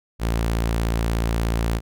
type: tone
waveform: sawtooth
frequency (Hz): 56.7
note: A#1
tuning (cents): -47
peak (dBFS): -16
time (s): 0.19-1.81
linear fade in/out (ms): 50
effects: none